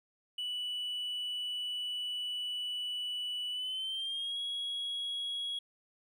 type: tone with pitch glide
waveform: triangle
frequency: 2960 to 3322 Hz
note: F#7 to G#7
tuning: 0 to 0 cents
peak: -32 dBFS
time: 0.38-5.59 s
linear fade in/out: 5 ms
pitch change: +200 cents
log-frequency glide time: 3.51-4.39 s
effects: tanh soft clip ceiling -29 dBFS